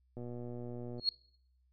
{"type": "click train", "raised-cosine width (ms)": 2, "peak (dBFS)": -32, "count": 101, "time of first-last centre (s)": [0.17, 0.996], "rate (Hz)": 121}
{"type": "tone with exponential growth", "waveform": "sine", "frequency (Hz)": 4300, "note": "C8", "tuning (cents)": 47, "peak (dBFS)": -23, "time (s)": [0.98, 1.09], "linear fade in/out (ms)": 2, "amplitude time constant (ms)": 22}
{"effects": ["noise-tail reverb RT60 0.6 s tail -21 dB re dry", "added 63 Hz sine -68 dBFS peak until 1.72 s"]}